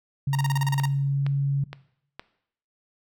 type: tone with pitch glide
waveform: sine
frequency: 138.59 to 139.47 Hz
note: C#3 to C#3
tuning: 0 to +11 cents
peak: -21 dBFS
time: 0.27-1.64 s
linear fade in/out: 5 ms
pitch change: +11 cents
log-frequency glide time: 0.86-1.3 s
type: tone bursts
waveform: sawtooth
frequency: 932.3 Hz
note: A#5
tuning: in tune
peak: -22 dBFS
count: 10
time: 0.33-0.856 s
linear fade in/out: 2 ms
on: 22 ms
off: 34 ms
type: click train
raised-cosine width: 0.3 ms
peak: -19 dBFS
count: 4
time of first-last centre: 0.8-2.195 s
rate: 2.15 Hz
effects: noise-tail reverb RT60 0.7 s tail -18 dB re dry